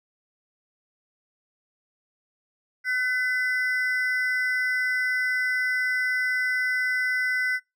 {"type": "ring-modulated tone", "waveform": "triangle", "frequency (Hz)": 1760, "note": "A6", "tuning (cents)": 0, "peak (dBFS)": -18, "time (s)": [2.84, 7.6], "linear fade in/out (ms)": 50, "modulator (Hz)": 251, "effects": ["noise-tail reverb RT60 0.2 s tail -23 dB re dry"]}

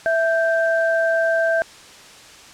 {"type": "tone pair together", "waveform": "sine", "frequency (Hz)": [659.3, 1568.1], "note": ["E5", "G6"], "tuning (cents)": [0, 0], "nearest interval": "octave + minor third", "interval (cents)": 1500, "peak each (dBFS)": [-17, -21], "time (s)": [0.06, 1.62], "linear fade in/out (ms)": 0, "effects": ["white hiss -43 dBFS RMS until 2.53 s", "low-pass 7000 Hz 12 dB/octave"]}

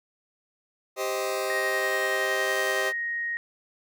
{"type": "chord", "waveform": "sawtooth", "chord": "C minor", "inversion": "second", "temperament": "just", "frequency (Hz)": [392.4, 523.3, 627.9], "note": ["G4", "C5", "Eb5"], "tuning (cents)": [2, 0, 16], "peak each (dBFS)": -27, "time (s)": [0.96, 2.93], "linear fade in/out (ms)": 50}
{"type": "tone", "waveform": "sine", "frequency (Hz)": 1873, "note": "A#6", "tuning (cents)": 8, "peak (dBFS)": -27, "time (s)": [1.5, 3.37], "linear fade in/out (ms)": 0}
{"effects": []}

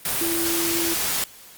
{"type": "tone in noise", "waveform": "sine", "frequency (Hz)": 336, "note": "E4", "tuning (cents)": 33, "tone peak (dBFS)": -25, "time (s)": [0.21, 0.94], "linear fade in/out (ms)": 2, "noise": "white", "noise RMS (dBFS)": -24, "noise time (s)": [0.05, 1.24], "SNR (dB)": -4, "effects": ["white hiss -46 dBFS RMS until 1.57 s", "Opus 32 kbps"]}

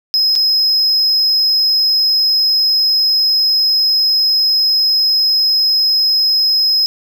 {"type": "tone with dropouts", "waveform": "triangle", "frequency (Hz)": 5110, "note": "D#8", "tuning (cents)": 45, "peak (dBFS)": -9, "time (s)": [0.14, 6.86], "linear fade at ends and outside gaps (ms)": 0, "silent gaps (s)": [0.354, 0.36], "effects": []}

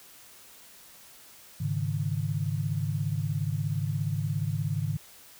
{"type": "chord", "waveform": "sine", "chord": "Ab suspended fourth", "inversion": "none", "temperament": "equal", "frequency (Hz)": [103.83, 138.59, 155.56], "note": ["Ab2", "Db3", "Eb3"], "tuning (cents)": [0, 0, 0], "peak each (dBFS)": -31, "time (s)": [1.6, 4.97], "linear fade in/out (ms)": 10, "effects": ["white hiss -52 dBFS RMS until 5.39 s"]}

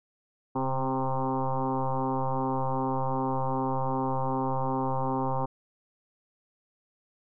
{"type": "tone with frequency modulation", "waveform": "sine", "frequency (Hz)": 394.7, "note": "G4", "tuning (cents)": 12, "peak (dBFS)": -25, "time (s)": [0.55, 5.46], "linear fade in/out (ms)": 10, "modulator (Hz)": 132, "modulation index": 4.9, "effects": []}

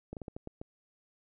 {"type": "slowing click train", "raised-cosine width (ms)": 2, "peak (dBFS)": -27, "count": 7, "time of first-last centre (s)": [0.13, 0.615], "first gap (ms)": 38, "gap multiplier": 1.3, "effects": []}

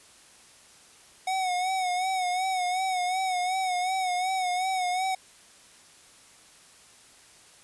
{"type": "tone with vibrato", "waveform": "square", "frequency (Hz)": 740, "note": "F#5", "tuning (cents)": 0, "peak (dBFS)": -26, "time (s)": [1.27, 5.15], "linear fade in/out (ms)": 5, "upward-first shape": "sine", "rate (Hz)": 2.7, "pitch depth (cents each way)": 55, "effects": ["white hiss -54 dBFS RMS until 7.63 s", "resampled to 24000 Hz"]}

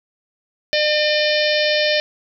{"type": "harmonic tone", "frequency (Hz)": 603, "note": "D5", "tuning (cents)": 46, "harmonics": [1, 3, 4, 5, 6, 7, 8, 9], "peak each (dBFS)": [-18, -23, -24, -25, -26, -26, -27, -28], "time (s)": [0.73, 2], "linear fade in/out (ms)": 0, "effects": []}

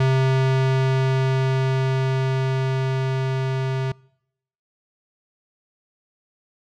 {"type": "tone with level ramp", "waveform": "square", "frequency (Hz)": 132.1, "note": "C3", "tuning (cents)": 17, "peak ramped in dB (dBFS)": [-16, -22], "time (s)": [0, 3.92], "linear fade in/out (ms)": 5, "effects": ["noise-tail reverb RT60 0.8 s tail -26 dB re dry", "low-pass 4000 Hz 12 dB/octave"]}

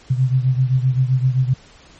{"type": "beating tone pair", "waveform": "sine", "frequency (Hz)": [127.5, 135.2], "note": ["C3", "C#3"], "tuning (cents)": [-44, -43], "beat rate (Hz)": 7.7, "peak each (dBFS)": [-15, -19], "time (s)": [0.1, 1.54], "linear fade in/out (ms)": 10, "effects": ["pink hiss -47 dBFS RMS until 1.99 s", "MP3 32 kbps"]}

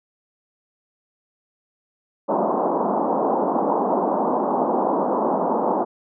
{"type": "band-pass noise", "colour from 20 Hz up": "white", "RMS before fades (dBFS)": -21, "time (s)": [2.28, 5.85], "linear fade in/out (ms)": 20, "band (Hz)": [190, 1000], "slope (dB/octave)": 48, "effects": []}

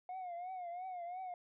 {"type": "tone with vibrato", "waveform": "sine", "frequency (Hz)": 720, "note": "F#5", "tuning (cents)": -47, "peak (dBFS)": -39, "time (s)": [0.09, 1.34], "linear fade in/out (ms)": 2, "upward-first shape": "triangle", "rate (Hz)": 2.9, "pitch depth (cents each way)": 100, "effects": ["tanh soft clip ceiling -40 dBFS"]}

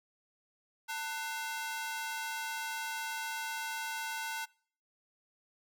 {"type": "ring-modulated tone", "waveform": "sawtooth", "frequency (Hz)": 1195, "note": "D6", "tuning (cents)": 30, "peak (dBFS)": -29, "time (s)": [0.88, 4.46], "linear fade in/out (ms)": 20, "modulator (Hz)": 299, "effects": ["noise-tail reverb RT60 0.5 s tail -24 dB re dry"]}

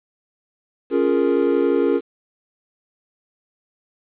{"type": "chord", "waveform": "triangle", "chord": "Bb minor seventh", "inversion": "first", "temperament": "equal", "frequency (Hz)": [277.2, 349.2, 415.3, 466.2], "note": ["Db4", "F4", "Ab4", "Bb4"], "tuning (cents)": [0, 0, 0, 0], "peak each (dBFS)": -19, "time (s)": [0.9, 2.01], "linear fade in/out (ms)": 50, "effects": ["resampled to 8000 Hz", "8-bit"]}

